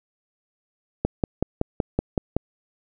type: click train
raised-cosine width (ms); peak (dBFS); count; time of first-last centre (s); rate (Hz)
2; -7; 8; 1.05-2.366; 5.32
effects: none